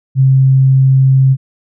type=tone; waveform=sine; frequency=133.2 Hz; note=C3; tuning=31 cents sharp; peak=-5 dBFS; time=0.15-1.37 s; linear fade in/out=50 ms; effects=none